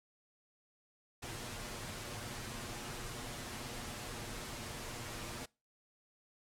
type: noise with comb filter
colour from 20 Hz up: pink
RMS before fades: -44 dBFS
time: 1.22-5.46 s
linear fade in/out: 10 ms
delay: 8.4 ms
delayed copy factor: +0.55
effects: noise-tail reverb RT60 0.3 s tail -25 dB re dry + low-pass 11000 Hz 12 dB/octave